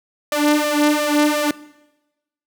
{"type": "tone with flanger", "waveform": "sawtooth", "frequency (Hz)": 297, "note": "D4", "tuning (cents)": 20, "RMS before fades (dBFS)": -17, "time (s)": [0.32, 1.51], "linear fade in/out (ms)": 2, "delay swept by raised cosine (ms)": [1.6, 3.4], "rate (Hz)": 2.8, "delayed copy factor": 0.85, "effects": ["noise-tail reverb RT60 1.0 s tail -20 dB re dry"]}